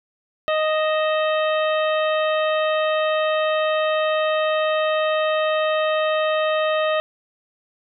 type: harmonic tone with a mistuned harmonic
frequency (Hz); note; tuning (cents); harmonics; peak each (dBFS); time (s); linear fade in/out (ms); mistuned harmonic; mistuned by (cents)
622; D#5; -1; 1 / 2 / 3 / 4 / 5 / 6; -19 / -25 / -29 / -31 / -33 / -35; 0.48-7; 0; 4; +91
effects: none